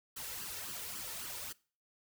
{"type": "noise with flanger", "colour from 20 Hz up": "white", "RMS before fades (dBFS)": -43, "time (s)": [0.16, 1.53], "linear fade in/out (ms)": 10, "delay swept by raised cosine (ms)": [0.65, 2.25], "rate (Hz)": 3.7, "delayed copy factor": 0.65, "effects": ["noise-tail reverb RT60 0.4 s tail -22 dB re dry"]}